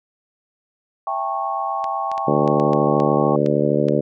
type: chord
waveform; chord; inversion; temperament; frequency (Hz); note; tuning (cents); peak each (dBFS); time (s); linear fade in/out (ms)
sine; A dominant seventh; second; just; 660 / 792 / 880 / 1100; E5 / G5 / A5 / C#6; +2 / +18 / 0 / -14; -29 / -24 / -30 / -25; 1.07-3.36; 2
type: clicks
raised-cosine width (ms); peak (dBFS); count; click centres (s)
0.2; -17; 9; 1.842 / 2.116 / 2.179 / 2.477 / 2.599 / 2.733 / 3.001 / 3.462 / 3.885
type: harmonic tone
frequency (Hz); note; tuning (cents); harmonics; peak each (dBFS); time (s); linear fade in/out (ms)
73.2; D2; -5; 2 / 3 / 4 / 5 / 6 / 7 / 8; -23 / -23 / -23 / -23 / -23 / -23 / -23; 2.27-4.01; 10
effects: none